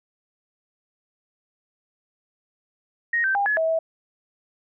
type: tone with pitch steps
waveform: sine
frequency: 1870 / 1556 / 804 / 1700 / 646 / 650 Hz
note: A#6 / G6 / G5 / G#6 / E5 / E5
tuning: +5 / -13 / +44 / +40 / -35 / -24 cents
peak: -19 dBFS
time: 3.13-3.79 s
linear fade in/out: 5 ms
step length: 110 ms
effects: none